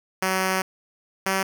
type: tone pair in turn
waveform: 5% pulse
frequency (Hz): 188.4 / 191.8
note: F#3 / G3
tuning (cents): +32 / -37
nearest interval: unison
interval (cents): 31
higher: second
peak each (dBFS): -10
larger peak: neither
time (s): 0.22-0.62 / 1.26-1.43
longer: first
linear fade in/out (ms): 5
effects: none